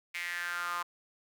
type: tone with high-pass filter sweep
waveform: sawtooth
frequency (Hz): 174.61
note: F3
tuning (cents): 0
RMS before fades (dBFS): -36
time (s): 0.14-0.83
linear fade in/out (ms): 10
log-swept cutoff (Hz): 2200 to 1100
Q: 5.9
effects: none